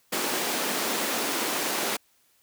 pink high-pass noise, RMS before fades -28 dBFS, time 0.12-1.97 s, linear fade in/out 10 ms, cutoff 240 Hz, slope 24 dB/octave, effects white hiss -65 dBFS RMS until 2.42 s

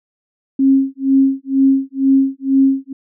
sine tone with tremolo, 270 Hz, C#4, 45 cents flat, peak -7 dBFS, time 0.59-2.93 s, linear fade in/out 5 ms, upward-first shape sine, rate 2.1 Hz, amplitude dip 100%, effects none

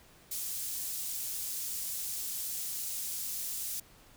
pink high-pass noise, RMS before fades -37 dBFS, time 0.31-3.8 s, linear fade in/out 5 ms, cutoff 7600 Hz, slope 12 dB/octave, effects pink hiss -59 dBFS RMS until 4.16 s

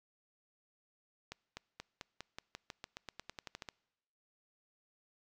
accelerating click train, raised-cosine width 0.2 ms, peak -26 dBFS, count 18, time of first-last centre 1.32-3.688 s, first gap 250 ms, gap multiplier 0.92, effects noise-tail reverb RT60 1.0 s tail -25 dB re dry

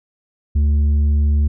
sine tone with tanh clipping, 73.4 Hz, D2, in tune, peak -13 dBFS, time 0.55-1.48 s, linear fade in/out 10 ms, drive 5 dB, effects none

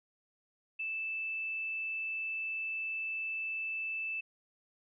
sine tone, 2637 Hz, E7, in tune, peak -34 dBFS, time 0.79-4.21 s, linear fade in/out 10 ms, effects none

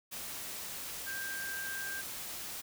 sine tone in noise, 1585 Hz, G6, 19 cents sharp, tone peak -38 dBFS, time 1.06-2.02 s, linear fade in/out 20 ms, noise white, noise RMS -42 dBFS, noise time 0.11-2.62 s, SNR +1 dB, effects none

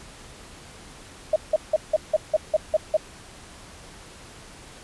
sine tone bursts, 622.3 Hz, D#5, in tune, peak -15 dBFS, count 9, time 1.33-2.969 s, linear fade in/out 5 ms, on 31 ms, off 170 ms, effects pink hiss -45 dBFS RMS until 4.83 s + resampled to 24000 Hz

